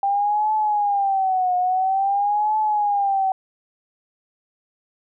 sine tone with vibrato, 790 Hz, G5, 13 cents sharp, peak -17 dBFS, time 0.03-3.32 s, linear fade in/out 2 ms, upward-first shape triangle, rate 0.49 Hz, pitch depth 160 cents each way, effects none

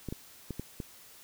clicks, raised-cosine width 3 ms, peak -23 dBFS, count 5, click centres 0.087 / 0.125 / 0.507 / 0.596 / 0.802 s, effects white hiss -54 dBFS RMS until 1.23 s

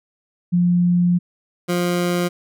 sine / 20% pulse tone pair in turn, 176.1 / 176.1 Hz, F3 / F3, +15 / +15 cents, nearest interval unison, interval 0 cents, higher neither, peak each -13 dBFS, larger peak neither, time 0.52-1.19 / 1.68-2.29 s, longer first, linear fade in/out 20 ms, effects none

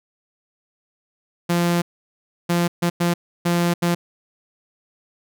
sawtooth tone bursts at uneven times, 172.8 Hz, F3, 18 cents flat, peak -13 dBFS, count 6, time 1.49-1.82 / 2.49-2.68 / 2.82-2.9 / 3-3.14 / 3.45-3.74 / 3.82-3.95 s, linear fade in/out 10 ms, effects none

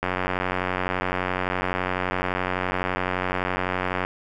click train, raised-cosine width 0.5 ms, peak -9 dBFS, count 370, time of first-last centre 0.03-4.05 s, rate 91.8 Hz, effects none

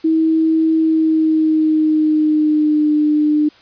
sine tone with pitch glide, 320.6 to 300.9 Hz, E4 to D4, -48 to +42 cents, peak -11 dBFS, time 0.04-3.49 s, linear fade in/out 10 ms, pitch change -110 cents, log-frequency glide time 0.76-2.94 s, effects white hiss -47 dBFS RMS until 3.61 s + resampled to 11025 Hz

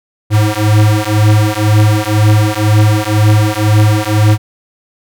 square beating tone pair, 105.3 / 107.3 Hz, G#2 / A2, +24 / -43 cents, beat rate 2 Hz, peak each -11 dBFS, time 0.3-4.38 s, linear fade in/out 50 ms, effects none

